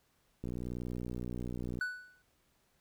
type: click train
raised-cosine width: 3 ms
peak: -27 dBFS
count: 83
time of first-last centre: 0.44-1.789 s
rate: 60.8 Hz
type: tone with exponential decay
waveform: triangle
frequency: 1485 Hz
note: F#6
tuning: 6 cents sharp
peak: -28 dBFS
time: 1.81-2.22 s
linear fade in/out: 2 ms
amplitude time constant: 89 ms
effects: pink hiss -73 dBFS RMS until 2.8 s